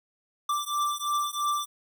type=beating tone pair; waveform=square; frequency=1174 / 1177 Hz; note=D6 / D6; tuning=-1 / +3 cents; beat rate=3 Hz; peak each=-30 dBFS; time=0.49-1.66 s; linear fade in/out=5 ms; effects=none